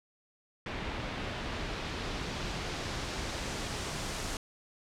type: noise with low-pass filter sweep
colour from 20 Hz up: pink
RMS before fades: -37 dBFS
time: 0.66-4.37 s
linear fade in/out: 2 ms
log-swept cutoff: 2800 to 8300 Hz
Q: 0.96
effects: none